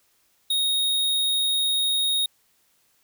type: tone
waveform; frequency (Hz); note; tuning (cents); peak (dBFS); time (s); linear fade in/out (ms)
square; 3738; A#7; +4; -21; 0.5-2.26; 5
effects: white hiss -65 dBFS RMS until 3.03 s